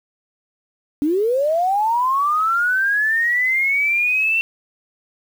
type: linear sweep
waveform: sine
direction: up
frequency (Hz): 278.3 to 2707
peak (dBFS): -15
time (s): 1.02-4.41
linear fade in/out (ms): 0
effects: 7-bit